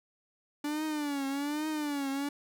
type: tone with vibrato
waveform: 45% pulse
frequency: 291 Hz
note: D4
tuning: 16 cents flat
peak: -31 dBFS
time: 0.64-2.29 s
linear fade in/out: 5 ms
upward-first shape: triangle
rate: 1.2 Hz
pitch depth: 130 cents each way
effects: none